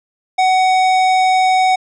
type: tone with tanh clipping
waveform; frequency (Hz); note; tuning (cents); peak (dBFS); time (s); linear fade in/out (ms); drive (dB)
sine; 748; F#5; +19; -12; 0.38-1.76; 10; 16
effects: resampled to 22050 Hz